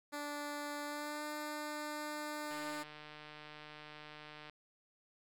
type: tone with pitch glide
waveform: 10% pulse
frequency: 292.1 to 299.8 Hz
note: D4 to D4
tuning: -9 to +36 cents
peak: -32 dBFS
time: 0.12-2.84 s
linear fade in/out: 20 ms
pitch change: +45 cents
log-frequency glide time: 0.84-1.24 s
type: click train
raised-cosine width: 0.3 ms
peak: -35 dBFS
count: 301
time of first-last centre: 2.51-4.497 s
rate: 151 Hz
effects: none